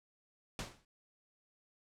pink noise with exponential decay, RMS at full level -37 dBFS, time 0.59-0.85 s, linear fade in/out 1 ms, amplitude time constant 55 ms, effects low-pass 8000 Hz 12 dB/octave

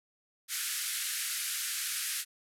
white band-pass noise, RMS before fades -35 dBFS, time 0.48-2.25 s, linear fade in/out 50 ms, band 1400 to 13000 Hz, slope 48 dB/octave, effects none

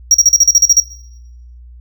triangle tone bursts, 5660 Hz, F8, 22 cents sharp, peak -3 dBFS, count 10, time 0.11-0.801 s, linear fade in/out 2 ms, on 34 ms, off 39 ms, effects noise-tail reverb RT60 0.8 s tail -17 dB re dry + added 60 Hz sine -34 dBFS peak until 1.8 s

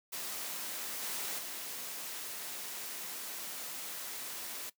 white noise with level steps, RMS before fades -40 / -38 / -42 dBFS, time 0.12-4.7 s, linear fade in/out 10 ms, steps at 1.02 / 1.38 s, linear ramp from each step 10 ms, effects noise-tail reverb RT60 0.1 s tail -18 dB re dry + high-pass 200 Hz 12 dB/octave

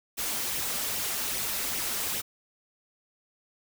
white noise with flanger, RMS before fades -31 dBFS, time 0.17-2.22 s, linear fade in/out 20 ms, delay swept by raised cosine 0.33 to 5.13 ms, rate 2.5 Hz, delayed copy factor +0.5, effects none

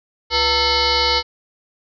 sine tone with frequency modulation, 2588 Hz, E7, 32 cents flat, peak -14 dBFS, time 0.3-1.23 s, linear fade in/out 50 ms, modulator 420 Hz, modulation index 5.5, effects none

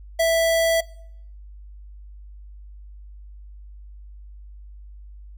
square tone, 659.3 Hz, E5, in tune, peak -17 dBFS, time 0.19-0.81 s, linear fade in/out 10 ms, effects noise-tail reverb RT60 0.7 s tail -23 dB re dry + added 50 Hz sine -39 dBFS peak until 5.37 s

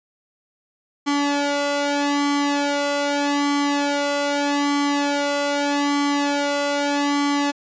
sawtooth tone with flanger, 286.4 Hz, D4, 43 cents flat, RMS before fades -21 dBFS, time 1.06-7.52 s, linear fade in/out 20 ms, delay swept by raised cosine 0.94 to 1.49 ms, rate 0.81 Hz, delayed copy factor +1, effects resampled to 16000 Hz

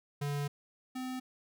square tone pair in turn, 143.9 / 256.4 Hz, D3 / C4, -35 / -35 cents, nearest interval minor seventh, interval 1000 cents, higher second, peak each -33 / -37 dBFS, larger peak first, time 0.21-0.48 / 0.95-1.2 s, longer first, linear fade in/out 10 ms, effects none

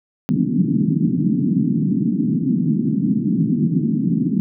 pink band-pass noise, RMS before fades -18 dBFS, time 0.29-4.4 s, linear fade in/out 0 ms, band 150 to 290 Hz, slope 48 dB/octave, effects none

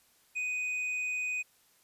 triangle tone with hard clipping, 2493 Hz, D#7, 3 cents sharp, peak -32 dBFS, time 0.35-1.43 s, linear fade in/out 20 ms, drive 7 dB, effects white hiss -66 dBFS RMS until 1.83 s + resampled to 32000 Hz

